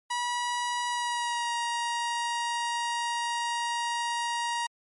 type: tone with pitch glide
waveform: sawtooth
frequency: 969 to 944.1 Hz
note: B5 to A#5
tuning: -33 to +22 cents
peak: -24 dBFS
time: 0.1-4.67 s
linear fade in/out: 10 ms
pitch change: -45 cents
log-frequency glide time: 0.88-1.55 s
effects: MP3 48 kbps